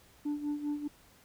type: tone with tremolo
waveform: sine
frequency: 293.7 Hz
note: D4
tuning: in tune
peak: -27 dBFS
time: 0.25-0.88 s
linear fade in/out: 10 ms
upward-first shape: sine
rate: 5 Hz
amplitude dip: 75%
effects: tanh soft clip ceiling -29 dBFS + pink hiss -61 dBFS RMS until 1.24 s